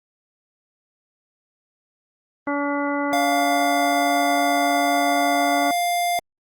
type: harmonic tone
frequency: 285.9 Hz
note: D4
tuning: 46 cents flat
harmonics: 1 / 2 / 3 / 4 / 5 / 7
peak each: -24 / -27 / -29 / -30 / -31 / -32 dBFS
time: 2.47-5.71 s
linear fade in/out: 2 ms
type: tone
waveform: square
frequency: 700 Hz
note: F5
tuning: 4 cents sharp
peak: -20 dBFS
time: 3.13-6.19 s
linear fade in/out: 0 ms
effects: Opus 24 kbps